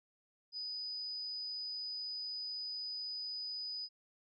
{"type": "tone", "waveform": "sine", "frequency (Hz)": 4978, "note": "D#8", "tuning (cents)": 0, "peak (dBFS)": -39, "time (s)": [0.52, 3.89], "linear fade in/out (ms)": 50, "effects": []}